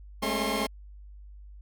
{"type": "tone cluster", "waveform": "15% pulse", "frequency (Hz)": [206.5, 221.6, 272, 1066], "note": ["G#3", "A3", "C#4", "C6"], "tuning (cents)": [-10, 13, -33, 32], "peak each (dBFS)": -26, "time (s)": [0.22, 0.67], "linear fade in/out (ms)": 10, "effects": ["added 50 Hz sine -44 dBFS peak until 1.61 s"]}